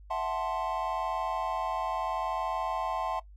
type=chord; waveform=triangle; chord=F# half-diminished seventh; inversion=third; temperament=equal; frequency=659.3 / 740 / 880 / 1046.5 Hz; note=E5 / F#5 / A5 / C6; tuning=0 / 0 / 0 / 0 cents; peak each=-33 dBFS; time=0.1-3.2 s; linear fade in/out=10 ms; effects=noise-tail reverb RT60 0.1 s tail -18 dB re dry + added 50 Hz sine -48 dBFS peak until 3.36 s